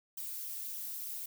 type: noise with flanger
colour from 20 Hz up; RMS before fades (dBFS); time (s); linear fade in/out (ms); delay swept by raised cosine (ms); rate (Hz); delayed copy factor
violet; -41; 0.17-1.26; 5; 0.42 to 3.82; 3.4; -0.75
effects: none